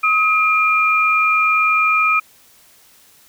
sine tone pair together, 1269.8 / 2397 Hz, D#6 / D7, +35 / +35 cents, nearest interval major seventh, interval 1100 cents, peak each -15 dBFS, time 0.03-2.2 s, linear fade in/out 10 ms, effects white hiss -50 dBFS RMS until 3.28 s

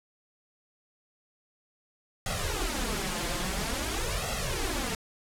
pink noise with flanger, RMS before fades -31 dBFS, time 2.26-4.95 s, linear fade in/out 2 ms, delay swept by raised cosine 1.5 to 5.8 ms, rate 0.49 Hz, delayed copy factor +0.85, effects low-pass 11000 Hz 12 dB/octave

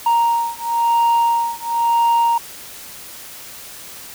sine beating tone pair, 932.3 / 933.28 Hz, A#5 / A#5, 0 / +2 cents, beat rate 0.98 Hz, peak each -15 dBFS, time 0.06-2.38 s, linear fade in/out 5 ms, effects tanh soft clip ceiling -11 dBFS + white hiss -36 dBFS RMS until 4.14 s

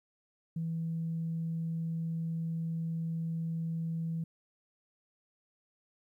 sine tone, 164.1 Hz, E3, 8 cents flat, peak -31 dBFS, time 0.56-4.24 s, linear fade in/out 5 ms, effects tanh soft clip ceiling -27 dBFS + 12-bit

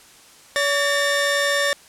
sawtooth tone pair together, 568.9 / 1808 Hz, C#5 / A6, +45 / +47 cents, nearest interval octave + minor sixth, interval 2002 cents, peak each -17 dBFS, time 0.56-1.73 s, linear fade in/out 0 ms, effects white hiss -48 dBFS RMS until 1.88 s + low-pass 10000 Hz 12 dB/octave

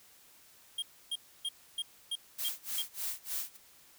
square tone bursts, 3227 Hz, G7, 50 cents sharp, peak -33 dBFS, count 7, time 0.78-2.821 s, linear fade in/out 5 ms, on 43 ms, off 290 ms
blue noise with tremolo, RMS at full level -35 dBFS, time 2.38-3.57 s, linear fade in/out 10 ms, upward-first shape sine, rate 3.3 Hz, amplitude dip 100%
effects white hiss -60 dBFS RMS until 3.98 s

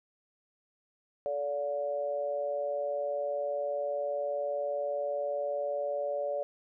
sine tone with amplitude modulation, 575 Hz, D5, 37 cents flat, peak -26 dBFS, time 1.26-6.43 s, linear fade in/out 0 ms, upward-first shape sine, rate 140 Hz, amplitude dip 80%, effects none

